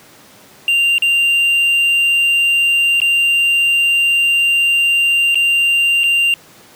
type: tone with dropouts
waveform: triangle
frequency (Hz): 2782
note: F7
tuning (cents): -7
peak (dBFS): -9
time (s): 0.68-6.34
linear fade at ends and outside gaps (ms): 1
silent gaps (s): 0.982-1.022 / 3.002-3.017 / 5.346-5.355 / 6.035-6.039
effects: pink hiss -43 dBFS RMS until 6.75 s + high-pass 150 Hz 12 dB/octave